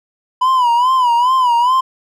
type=tone with vibrato; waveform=triangle; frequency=991 Hz; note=B5; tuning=6 cents sharp; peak=-8 dBFS; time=0.41-1.81 s; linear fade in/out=10 ms; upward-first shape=sine; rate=2.4 Hz; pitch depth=100 cents each way; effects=none